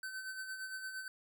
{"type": "tone with tremolo", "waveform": "square", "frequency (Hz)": 1531, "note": "G6", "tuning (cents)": -41, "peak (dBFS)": -40, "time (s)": [0.03, 1.08], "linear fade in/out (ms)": 2, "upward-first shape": "sine", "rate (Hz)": 8.7, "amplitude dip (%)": 50, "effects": []}